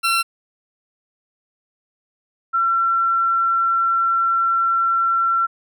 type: tone pair in turn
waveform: 20% pulse / sine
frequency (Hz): 1355 / 1355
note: E6 / E6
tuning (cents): +47 / +47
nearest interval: unison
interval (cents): 0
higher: neither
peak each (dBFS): -11 / -15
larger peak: first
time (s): 0.03-0.23 / 2.53-5.47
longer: second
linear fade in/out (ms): 20
effects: none